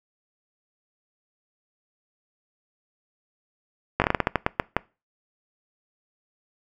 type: slowing click train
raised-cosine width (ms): 0.5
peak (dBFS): -4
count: 12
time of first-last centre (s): 4-4.766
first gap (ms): 18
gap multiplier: 1.25
effects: noise-tail reverb RT60 0.3 s tail -23 dB re dry